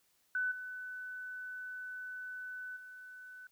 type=tone with level steps; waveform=sine; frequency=1500 Hz; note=F#6; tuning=23 cents sharp; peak=-31 / -41 / -48 dBFS; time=0.35-3.47 s; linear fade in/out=2 ms; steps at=0.51 / 2.76 s; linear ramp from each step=10 ms; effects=white hiss -73 dBFS RMS until 3.51 s